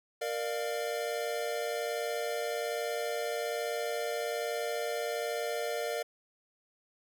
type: chord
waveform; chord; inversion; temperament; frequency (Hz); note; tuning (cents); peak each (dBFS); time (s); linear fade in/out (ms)
square; Bb major; none; equal with one note detuned; 466.2 / 597.3 / 698.5; Bb4 / D5 / F5; 0 / +29 / 0; -36 / -37 / -39; 0.21-6.03; 10
effects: none